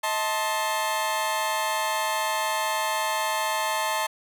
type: chord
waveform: sawtooth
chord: A diminished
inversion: second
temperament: just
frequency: 633.6 / 880 / 1056 Hz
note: Eb5 / A5 / C6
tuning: +31 / 0 / +16 cents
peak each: -27 / -23 / -26 dBFS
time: 0.03-4.07 s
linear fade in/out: 10 ms
effects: none